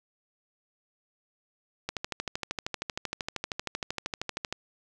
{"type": "click train", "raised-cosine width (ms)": 0.2, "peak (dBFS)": -14, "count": 35, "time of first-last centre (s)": [1.89, 4.526], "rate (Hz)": 12.9, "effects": []}